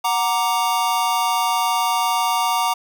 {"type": "chord", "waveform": "square", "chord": "Gb augmented", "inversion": "none", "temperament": "equal", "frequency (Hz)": [740, 932.3, 1174.7], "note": ["Gb5", "Bb5", "D6"], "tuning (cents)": [0, 0, 0], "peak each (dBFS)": [-24, -21, -24], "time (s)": [0.04, 2.74], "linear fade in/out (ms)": 10, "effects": []}